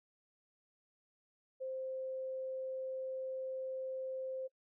sine tone, 523.3 Hz, C5, in tune, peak -38 dBFS, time 1.6-4.48 s, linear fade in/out 20 ms, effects noise-tail reverb RT60 0.1 s tail -24 dB re dry

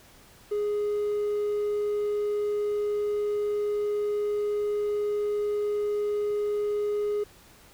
triangle tone, 415.3 Hz, G#4, in tune, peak -22 dBFS, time 0.51-7.24 s, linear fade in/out 10 ms, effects tanh soft clip ceiling -19 dBFS + pink hiss -54 dBFS RMS until 7.73 s

